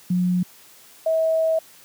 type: tone pair in turn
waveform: sine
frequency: 180 / 644.6 Hz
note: F#3 / E5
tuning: -47 / -39 cents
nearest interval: octave + minor seventh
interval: 2208 cents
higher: second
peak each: -17 dBFS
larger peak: neither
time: 0.1-0.43 / 1.06-1.59 s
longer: second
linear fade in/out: 5 ms
effects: white hiss -49 dBFS RMS until 1.84 s + high-pass 100 Hz 12 dB/octave